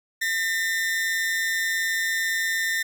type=tone pair together; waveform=40% pulse; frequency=1808.6 / 1987 Hz; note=A6 / B6; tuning=+47 / +10 cents; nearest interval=major second; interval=163 cents; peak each=-23 / -29 dBFS; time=0.21-2.83 s; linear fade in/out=10 ms; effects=none